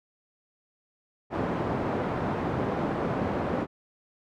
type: band-pass noise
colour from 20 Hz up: pink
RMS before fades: -29 dBFS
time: 1.3-3.67 s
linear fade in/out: 50 ms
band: 130 to 1000 Hz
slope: 12 dB/octave
effects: none